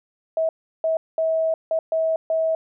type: tone bursts at uneven times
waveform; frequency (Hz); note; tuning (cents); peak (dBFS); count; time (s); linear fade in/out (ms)
sine; 645; E5; -38; -18; 6; 0.37-0.49 / 0.84-0.97 / 1.18-1.54 / 1.71-1.79 / 1.92-2.16 / 2.3-2.55; 2
effects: none